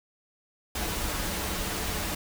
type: noise with comb filter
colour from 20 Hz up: pink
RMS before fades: -31 dBFS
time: 0.75-2.15 s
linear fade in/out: 5 ms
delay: 7.7 ms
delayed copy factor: -0.5
effects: none